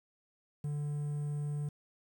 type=tone with quantisation; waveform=triangle; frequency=146.83 Hz; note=D3; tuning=in tune; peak=-31 dBFS; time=0.64-1.69 s; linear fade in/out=5 ms; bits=10; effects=none